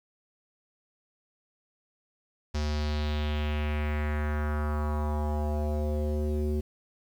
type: tone with low-pass filter sweep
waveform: square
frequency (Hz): 75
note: D2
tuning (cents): +37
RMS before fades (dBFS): -29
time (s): 2.54-6.61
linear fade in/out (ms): 10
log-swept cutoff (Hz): 5600 to 350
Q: 2.7
effects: 9-bit